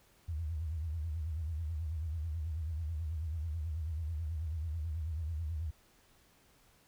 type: tone with vibrato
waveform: sine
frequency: 79.6 Hz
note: D#2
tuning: 40 cents sharp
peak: -34 dBFS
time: 0.28-5.71 s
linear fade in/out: 10 ms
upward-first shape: sine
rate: 9.2 Hz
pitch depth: 130 cents each way
effects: pink hiss -66 dBFS RMS until 6.87 s